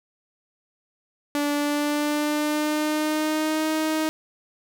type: tone with pitch glide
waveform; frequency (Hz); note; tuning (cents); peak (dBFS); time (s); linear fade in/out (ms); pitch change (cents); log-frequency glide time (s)
sawtooth; 290.6 to 313.3; D4 to D#4; -18 to +12; -18; 1.35-4.09; 0; +130; 1.54-3.68
effects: none